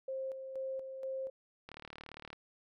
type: tone with tremolo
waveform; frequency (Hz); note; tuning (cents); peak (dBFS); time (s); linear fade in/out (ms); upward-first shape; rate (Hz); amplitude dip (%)
sine; 530; C5; +22; -36; 0.08-1.3; 5; square; 2.1; 50
type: click train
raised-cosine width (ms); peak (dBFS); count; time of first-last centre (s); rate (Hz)
0.3; -31; 25; 1.69-2.33; 37.5
effects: none